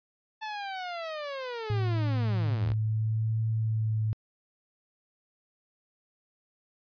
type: linear sweep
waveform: sawtooth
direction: down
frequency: 880 to 52.8 Hz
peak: -30 dBFS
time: 0.41-2.74 s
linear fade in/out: 20 ms
type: tone with vibrato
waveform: sine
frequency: 110 Hz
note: A2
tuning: in tune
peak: -25 dBFS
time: 1.7-4.13 s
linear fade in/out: 0 ms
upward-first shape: triangle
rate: 0.72 Hz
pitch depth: 23 cents each way
effects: resampled to 11025 Hz